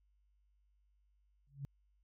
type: tone with exponential growth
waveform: sine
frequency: 139.2 Hz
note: C#3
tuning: 8 cents sharp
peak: -36 dBFS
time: 1.47-1.65 s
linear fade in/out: 0 ms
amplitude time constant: 39 ms
effects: added 50 Hz sine -70 dBFS peak until 2.03 s + MP3 96 kbps